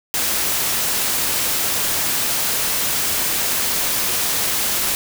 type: noise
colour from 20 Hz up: white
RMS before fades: -20 dBFS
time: 0.14-4.95 s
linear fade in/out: 0 ms
effects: none

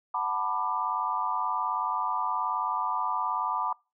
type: chord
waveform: sine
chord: B minor seventh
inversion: second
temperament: just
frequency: 740.8 / 889 / 987.8 / 1185.3 Hz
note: F#5 / A5 / B5 / D6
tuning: +2 / +18 / 0 / +16 cents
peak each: -36 / -33 / -30 / -31 dBFS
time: 0.14-3.73 s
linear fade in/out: 5 ms
effects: noise-tail reverb RT60 0.3 s tail -25 dB re dry

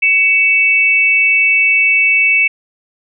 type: tone pair together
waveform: sine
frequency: 2250 / 2639 Hz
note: C#7 / E7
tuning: +25 / +1 cents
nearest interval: minor third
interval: 276 cents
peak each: -11 dBFS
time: 0.02-2.48 s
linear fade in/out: 10 ms
effects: none

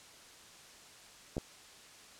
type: clicks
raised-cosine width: 2 ms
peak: -22 dBFS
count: 2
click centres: 1.368 / 1.381 s
effects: white hiss -55 dBFS RMS until 2.19 s + low-pass 8000 Hz 12 dB/octave

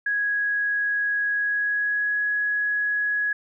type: tone with pitch glide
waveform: sine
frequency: 1661.2 to 1675.7 Hz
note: G#6 to G#6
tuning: 0 to +15 cents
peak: -21 dBFS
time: 0.06-3.33 s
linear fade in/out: 5 ms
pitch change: +15 cents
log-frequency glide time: 1.33-2.19 s
effects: none

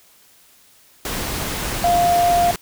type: tone in noise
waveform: sine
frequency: 698.5 Hz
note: F5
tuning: in tune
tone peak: -13 dBFS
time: 1.84-2.51 s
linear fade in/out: 2 ms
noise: pink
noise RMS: -25 dBFS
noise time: 1.05-2.56 s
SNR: +9 dB
effects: white hiss -52 dBFS RMS until 2.61 s

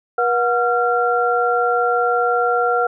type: tone cluster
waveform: sine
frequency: 481.7 / 727 / 1377 Hz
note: B4 / F#5 / F6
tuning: -43 / -31 / -25 cents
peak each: -19 dBFS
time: 0.18-2.87 s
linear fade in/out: 5 ms
effects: none

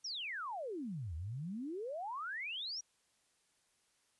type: exponential two-way sweep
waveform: sine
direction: down then up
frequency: 5920 to 75.1 to 5920 Hz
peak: -39 dBFS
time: 0.04-2.81 s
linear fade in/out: 10 ms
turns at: 1.15 s
effects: white hiss -75 dBFS RMS until 4.19 s + resampled to 24000 Hz

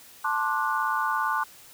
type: chord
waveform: sine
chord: D dominant seventh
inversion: second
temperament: just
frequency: 881 / 1057.2 / 1174.7 / 1468.3 Hz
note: A5 / C6 / D6 / F#6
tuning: +2 / +18 / 0 / -14 cents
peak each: -29 dBFS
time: 0.24-1.44 s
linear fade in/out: 10 ms
effects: white hiss -50 dBFS RMS until 1.73 s

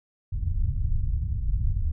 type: low-pass noise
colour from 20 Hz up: pink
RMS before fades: -25 dBFS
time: 0.32-1.92 s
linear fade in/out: 5 ms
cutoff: 110 Hz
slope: 24 dB/octave
effects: none

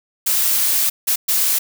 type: noise bursts at uneven times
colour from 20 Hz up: blue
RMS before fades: -17 dBFS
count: 3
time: 0.26-0.9 / 1.07-1.16 / 1.28-1.59 s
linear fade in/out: 10 ms
effects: none

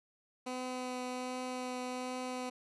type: tone with vibrato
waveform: 15% pulse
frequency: 252.7 Hz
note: B3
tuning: 40 cents sharp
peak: -31 dBFS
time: 0.46-2.5 s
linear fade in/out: 10 ms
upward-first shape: triangle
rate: 1.3 Hz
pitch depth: 11 cents each way
effects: resampled to 24000 Hz

